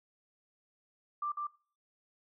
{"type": "tone with echo", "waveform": "sine", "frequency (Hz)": 1181, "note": "D6", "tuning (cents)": 9, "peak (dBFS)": -32, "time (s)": [1.22, 1.32], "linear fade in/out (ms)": 5, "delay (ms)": 150, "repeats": 1, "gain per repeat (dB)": -2, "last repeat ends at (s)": 1.47, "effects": ["noise-tail reverb RT60 0.4 s tail -19 dB re dry"]}